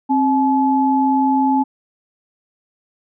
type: tone pair together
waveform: sine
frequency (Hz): 266.1 / 857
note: C4 / A5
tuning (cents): +29 / -46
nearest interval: octave + minor sixth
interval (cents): 2025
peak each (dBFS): -15 / -16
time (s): 0.09-1.64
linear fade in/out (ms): 20
effects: none